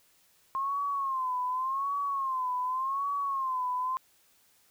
sine tone with vibrato, 1063 Hz, C6, 27 cents sharp, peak -28 dBFS, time 0.55-3.97 s, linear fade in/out 0 ms, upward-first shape sine, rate 0.87 Hz, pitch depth 110 cents each way, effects white hiss -65 dBFS RMS until 4.7 s

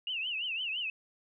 sine tone with vibrato, 2794 Hz, F7, in tune, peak -32 dBFS, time 0.07-0.9 s, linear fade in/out 2 ms, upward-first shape triangle, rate 5.9 Hz, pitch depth 190 cents each way, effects none

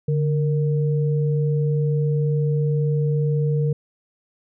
sine tone pair together, 146.31 / 464.5 Hz, D3 / A#4, -6 / -6 cents, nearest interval octave + minor sixth, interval 2000 cents, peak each -18 / -26 dBFS, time 0.08-3.73 s, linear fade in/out 5 ms, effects none

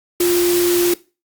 sine tone in noise, 350.7 Hz, F4, 7 cents sharp, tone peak -13 dBFS, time 0.2-0.94 s, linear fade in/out 5 ms, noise white, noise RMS -22 dBFS, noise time 0.2-0.94 s, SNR +6 dB, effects noise-tail reverb RT60 0.3 s tail -19 dB re dry + Opus 48 kbps

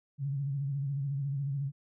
sine tone with vibrato, 139.3 Hz, C#3, 9 cents sharp, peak -30 dBFS, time 0.18-1.72 s, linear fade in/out 50 ms, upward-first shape sine, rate 14 Hz, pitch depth 68 cents each way, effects none

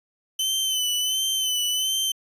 sawtooth tone with vibrato, 3044 Hz, F#7, 48 cents sharp, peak -19 dBFS, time 0.39-2.12 s, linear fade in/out 5 ms, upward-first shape sine, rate 1.4 Hz, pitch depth 45 cents each way, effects resampled to 32000 Hz

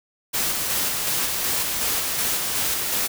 white noise with tremolo, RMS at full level -23 dBFS, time 0.33-3.08 s, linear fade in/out 20 ms, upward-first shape square, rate 2.7 Hz, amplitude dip 25%, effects none

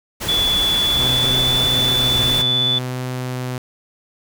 pink noise, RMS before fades -25 dBFS, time 0.2-2.43 s, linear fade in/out 20 ms
sine tone with pitch glide, 3440 to 3482 Hz, A7 to A7, -40 to -19 cents, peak -15 dBFS, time 0.28-2.79 s, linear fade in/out 10 ms, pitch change +21 cents, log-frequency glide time 0.83-1.54 s
sawtooth tone with vibrato, 126.4 Hz, B2, 41 cents sharp, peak -19 dBFS, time 0.99-3.58 s, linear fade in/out 2 ms, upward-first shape triangle, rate 0.6 Hz, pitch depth 12 cents each way
effects none

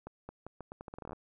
accelerating click train, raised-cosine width 1 ms, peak -29 dBFS, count 16, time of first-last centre 0.07-1.131 s, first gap 220 ms, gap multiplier 0.8, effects none

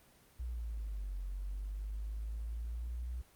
sine linear two-way sweep, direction down then up, 61.74 to 45.58 to 61.74 Hz, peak -37 dBFS, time 0.39-3.22 s, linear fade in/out 10 ms, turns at 1.19 s, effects pink hiss -64 dBFS RMS until 3.35 s + Opus 24 kbps

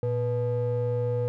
triangle ring-modulated tone, 186.2 Hz, F#3, 11 cents sharp, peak -19 dBFS, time 0.03-1.28 s, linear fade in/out 0 ms, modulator 303 Hz, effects none

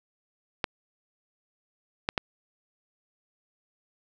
clicks, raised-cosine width 0.3 ms, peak -9 dBFS, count 3, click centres 0.642 / 2.089 / 2.178 s, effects none

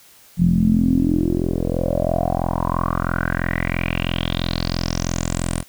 10% pulse tone with low-pass filter sweep, 43 Hz, F1, 26 cents flat, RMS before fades -20 dBFS, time 0.37-5.64 s, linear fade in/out 50 ms, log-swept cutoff 170 to 9600 Hz, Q 7, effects white hiss -49 dBFS RMS until 5.68 s

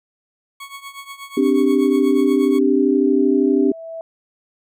20% pulse tone with tremolo, 1108.7 Hz, C#6, in tune, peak -25 dBFS, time 0.6-2.59 s, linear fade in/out 5 ms, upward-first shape triangle, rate 8.3 Hz, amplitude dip 85%
sine chord, C suspended second, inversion none, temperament just, 261.6 / 294.3 / 392.4 Hz, C4 / D4 / G4, 0 / +4 / +2 cents, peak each -17 dBFS, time 1.37-3.72 s, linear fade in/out 5 ms
sine tone with exponential growth, 656 Hz, E5, 9 cents flat, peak -26 dBFS, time 2.49-4.01 s, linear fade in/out 1 ms, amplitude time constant 330 ms
effects none

